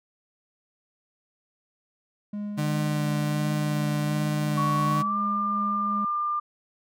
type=tone with tremolo; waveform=triangle; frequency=206.8 Hz; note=G#3; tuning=7 cents flat; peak=-27 dBFS; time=2.33-6.05 s; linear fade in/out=5 ms; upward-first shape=sine; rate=2.8 Hz; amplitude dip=25%
type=tone with vibrato; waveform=35% pulse; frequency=149.5 Hz; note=D3; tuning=31 cents sharp; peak=-23 dBFS; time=2.57-5.03 s; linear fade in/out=20 ms; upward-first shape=sine; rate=1.3 Hz; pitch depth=13 cents each way
type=tone with pitch glide; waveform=sine; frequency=1117 to 1197.2 Hz; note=C#6 to D6; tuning=+13 to +33 cents; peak=-24 dBFS; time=4.57-6.4 s; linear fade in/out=10 ms; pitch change=+120 cents; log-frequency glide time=4.93-5.18 s
effects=none